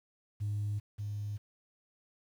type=tone pair in turn; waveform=sine; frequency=103.6 / 103.6 Hz; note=G#2 / G#2; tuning=-4 / -4 cents; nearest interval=unison; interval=0 cents; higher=neither; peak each=-30 / -34 dBFS; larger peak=first; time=0.4-0.8 / 0.98-1.38 s; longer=neither; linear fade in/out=20 ms; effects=tanh soft clip ceiling -28 dBFS + 10-bit